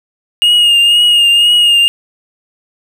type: tone with vibrato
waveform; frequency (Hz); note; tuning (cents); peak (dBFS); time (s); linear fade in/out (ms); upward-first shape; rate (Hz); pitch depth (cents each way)
triangle; 2850; F7; +34; -4; 0.42-1.88; 0; triangle; 2; 38
effects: none